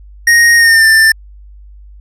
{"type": "tone with pitch glide", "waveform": "square", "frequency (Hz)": [1867, 1779.6], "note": ["A#6", "A6"], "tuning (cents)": [2, 19], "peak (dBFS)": -5, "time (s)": [0.27, 1.12], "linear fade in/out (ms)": 5, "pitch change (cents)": -83, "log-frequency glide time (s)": [0.56, 0.86], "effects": ["added 50 Hz sine -33 dBFS peak until 2 s", "low-pass 12000 Hz 12 dB/octave"]}